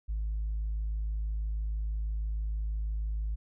sine tone, 53.1 Hz, G#1, 39 cents sharp, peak -28 dBFS, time 0.08-3.36 s, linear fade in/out 20 ms, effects tanh soft clip ceiling -27 dBFS

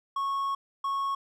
triangle tone bursts at uneven times, 1101 Hz, C#6, 12 cents flat, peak -25 dBFS, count 2, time 0.16-0.55 / 0.84-1.15 s, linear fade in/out 5 ms, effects none

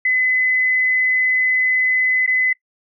sine tone with dropouts, 2021 Hz, B6, 39 cents sharp, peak -14 dBFS, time 0.05-2.53 s, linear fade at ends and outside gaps 5 ms, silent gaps 2.264-2.275 s, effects noise-tail reverb RT60 0.1 s tail -22 dB re dry

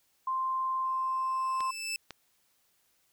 sine tone, 1046.5 Hz, C6, in tune, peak -28 dBFS, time 0.27-1.71 s, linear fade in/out 5 ms
20% pulse tone with exponential growth, 2637 Hz, E7, in tune, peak -26 dBFS, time 0.85-1.96 s, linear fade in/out 1 ms, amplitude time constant 240 ms
clicks, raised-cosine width 0.2 ms, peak -23 dBFS, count 2, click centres 1.606 / 2.107 s
effects white hiss -71 dBFS RMS until 3.12 s

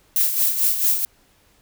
violet noise with tremolo, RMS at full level -17 dBFS, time 0.16-1.05 s, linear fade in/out 0 ms, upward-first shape sine, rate 4.5 Hz, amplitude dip 60%, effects pink hiss -58 dBFS RMS until 1.61 s

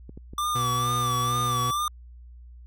clicks, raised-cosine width 3 ms, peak -28 dBFS, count 3, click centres 0.094 / 0.175 / 0.335 s
square tone with vibrato, 1174.7 Hz, D6, in tune, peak -25 dBFS, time 0.38-1.88 s, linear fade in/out 2 ms, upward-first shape sine, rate 2.2 Hz, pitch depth 59 cents each way
40% pulse tone, 122.7 Hz, B2, 11 cents flat, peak -27 dBFS, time 0.55-1.71 s, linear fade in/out 5 ms
effects added 60 Hz sine -43 dBFS peak until 2.66 s

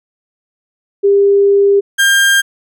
sine / 35% pulse tone pair in turn, 400 / 1600 Hz, G4 / G6, +35 / +35 cents, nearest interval 2 octaves, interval 2400 cents, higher second, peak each -6 dBFS, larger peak neither, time 1.03-1.81 / 1.98-2.42 s, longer first, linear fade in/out 20 ms, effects none

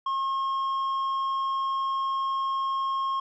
sine tone with tanh clipping, 1078 Hz, C#6, 49 cents flat, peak -26 dBFS, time 0.06-3.2 s, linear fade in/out 5 ms, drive 5 dB, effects none

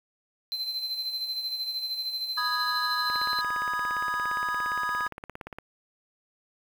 triangle tone with tremolo, 4082 Hz, C8, 44 cents flat, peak -26 dBFS, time 0.52-3.41 s, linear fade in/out 0 ms, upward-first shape sine, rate 13 Hz, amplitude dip 55%
triangle chord, G# minor, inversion first, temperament equal, 987.8 / 1244.5 / 1661.2 Hz, B5 / D#6 / G#6, 0 / 0 / 0 cents, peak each -32 / -28 / -29 dBFS, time 2.37-5.08 s, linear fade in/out 10 ms
click train, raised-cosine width 0.5 ms, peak -23 dBFS, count 44, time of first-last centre 3.1-5.586 s, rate 17.3 Hz
effects 8-bit

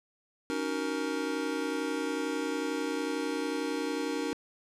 square chord, D# minor seventh, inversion third, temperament just, 280 / 311.1 / 373.4 / 466.7 Hz, C#4 / D#4 / F#4 / A#4, +18 / 0 / +16 / +2 cents, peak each -36 / -36 / -40 / -36 dBFS, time 0.5-4.33 s, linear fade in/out 0 ms, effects low-pass 9000 Hz 12 dB/octave

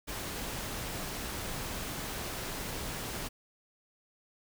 pink noise, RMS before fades -38 dBFS, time 0.07-3.29 s, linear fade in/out 20 ms, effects none

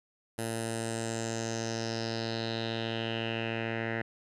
10% pulse tone with low-pass filter sweep, 113.7 Hz, A#2, 43 cents flat, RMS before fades -34 dBFS, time 0.38-4.02 s, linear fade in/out 5 ms, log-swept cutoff 11000 to 2000 Hz, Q 4.4, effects none

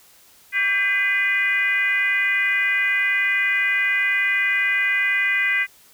sine tone with frequency modulation, 2018 Hz, B6, 37 cents sharp, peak -17 dBFS, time 0.52-5.67 s, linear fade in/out 50 ms, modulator 435 Hz, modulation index 0.94, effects white hiss -52 dBFS RMS until 5.93 s

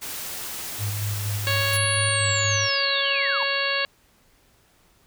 white noise, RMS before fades -33 dBFS, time 0.01-1.78 s, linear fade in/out 20 ms
sine tone with tremolo, 103.3 Hz, G#2, 9 cents flat, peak -24 dBFS, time 0.78-2.69 s, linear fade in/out 50 ms, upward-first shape square, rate 4.2 Hz, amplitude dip 30%
harmonic tone, 554.4 Hz, C#5, in tune, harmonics 1 / 2 / 3 / 4 / 5 / 6 / 7 / 8, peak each -30 / -31 / -27 / -31 / -28 / -33 / -33 / -30 dBFS, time 1.47-3.85 s, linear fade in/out 0 ms
sine linear sweep, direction down, 11175 to 871 Hz, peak -26 dBFS, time 1.73-3.43 s, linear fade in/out 0 ms
effects pink hiss -60 dBFS RMS until 5.06 s

